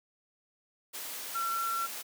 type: tone in noise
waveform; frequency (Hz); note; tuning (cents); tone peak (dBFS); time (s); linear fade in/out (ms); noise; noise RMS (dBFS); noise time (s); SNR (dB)
sine; 1356; E6; +49; -30; 1.34-1.87; 20; white; -40; 0.93-2.03; +7
effects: high-pass 300 Hz 12 dB/octave